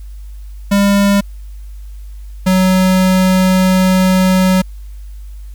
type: tone pair in turn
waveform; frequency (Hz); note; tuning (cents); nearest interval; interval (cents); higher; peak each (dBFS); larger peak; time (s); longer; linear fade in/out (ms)
square; 200.4 / 186.29; G3 / F#3; +38 / +12; minor second; 126; first; -9; neither; 0.71-1.21 / 2.46-4.62; second; 10
effects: added 50 Hz sine -27 dBFS peak until 5.54 s + white hiss -52 dBFS RMS until 5.54 s